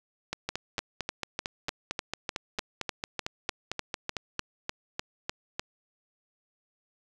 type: two click trains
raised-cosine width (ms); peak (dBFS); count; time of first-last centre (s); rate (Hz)
0.2; -13 / -14; 18 / 19; 0.49-5.595 / 0.33-4.393; 3.33 / 4.43
effects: none